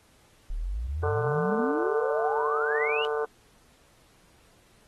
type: exponential sweep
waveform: sine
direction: up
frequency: 33.69 to 2960 Hz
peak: -28 dBFS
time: 0.5-3.05 s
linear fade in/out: 0 ms
type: harmonic tone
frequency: 149 Hz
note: D3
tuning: 25 cents sharp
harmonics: 3 / 4 / 5 / 6 / 7 / 8 / 9 / 10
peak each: -27 / -39 / -37 / -40 / -38 / -37 / -46 / -38 dBFS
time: 1.03-3.25 s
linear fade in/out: 2 ms
effects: pink hiss -61 dBFS RMS until 4.87 s + AAC 32 kbps